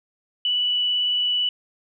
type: tone with vibrato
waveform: sine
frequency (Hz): 2960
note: F#7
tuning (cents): 0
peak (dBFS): -19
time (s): 0.45-1.49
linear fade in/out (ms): 2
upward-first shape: sine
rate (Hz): 18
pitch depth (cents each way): 9
effects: none